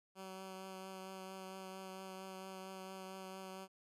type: tone with vibrato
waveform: 10% pulse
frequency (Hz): 189.6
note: F#3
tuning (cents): +43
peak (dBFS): -39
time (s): 0.15-3.68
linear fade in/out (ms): 50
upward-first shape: triangle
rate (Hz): 4.4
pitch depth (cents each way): 16
effects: resampled to 32000 Hz